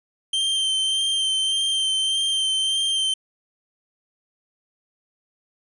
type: tone with vibrato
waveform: 45% pulse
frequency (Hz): 3136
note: G7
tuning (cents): 0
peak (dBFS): -20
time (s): 0.33-3.14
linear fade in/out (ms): 5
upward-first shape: sine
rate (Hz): 1.7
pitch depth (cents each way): 19
effects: resampled to 24000 Hz + 10-bit